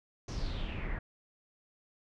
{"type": "noise with low-pass filter sweep", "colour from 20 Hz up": "brown", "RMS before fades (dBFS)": -36, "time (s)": [0.28, 0.99], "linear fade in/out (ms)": 5, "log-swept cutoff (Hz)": [6100, 1700], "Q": 5.3, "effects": []}